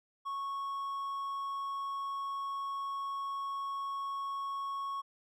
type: tone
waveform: triangle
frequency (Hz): 1104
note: C#6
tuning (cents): -7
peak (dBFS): -33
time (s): 0.25-5.02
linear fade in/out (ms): 20
effects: none